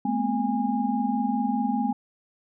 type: tone cluster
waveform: sine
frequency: 211 / 235.9 / 255.9 / 818 Hz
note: G#3 / A#3 / C4 / G#5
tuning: +28 / +21 / -38 / -26 cents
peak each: -28 dBFS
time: 0.05-1.93 s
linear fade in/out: 5 ms
effects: none